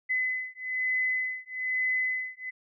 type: beating tone pair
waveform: sine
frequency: 2021 / 2022.1 Hz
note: B6 / B6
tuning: +39 / +40 cents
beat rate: 1.1 Hz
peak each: -30 dBFS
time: 0.09-2.51 s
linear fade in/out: 20 ms
effects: none